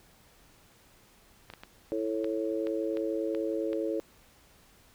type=clicks; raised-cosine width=0.3 ms; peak=-27 dBFS; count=8; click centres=1.501 / 1.537 / 1.635 / 2.244 / 2.67 / 2.971 / 3.349 / 3.731 s
type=harmonic tone; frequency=110 Hz; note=A2; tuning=in tune; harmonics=3 / 4 / 5; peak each=-32 / -33 / -34 dBFS; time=1.92-4 s; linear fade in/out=0 ms
effects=pink hiss -60 dBFS RMS until 4.94 s